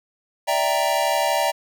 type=chord; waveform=square; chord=E half-diminished seventh; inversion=third; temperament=equal; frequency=587.3 / 659.3 / 784 / 932.3 Hz; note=D5 / E5 / G5 / Bb5; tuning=0 / 0 / 0 / 0 cents; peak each=-25 dBFS; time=0.47-1.52 s; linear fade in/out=20 ms; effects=none